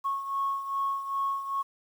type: beating tone pair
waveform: sine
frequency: 1098 / 1100.5 Hz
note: C#6 / C#6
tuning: -17 / -13 cents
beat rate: 2.5 Hz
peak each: -28 / -34 dBFS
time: 0.04-1.63 s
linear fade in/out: 20 ms
effects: tanh soft clip ceiling -20 dBFS + 9-bit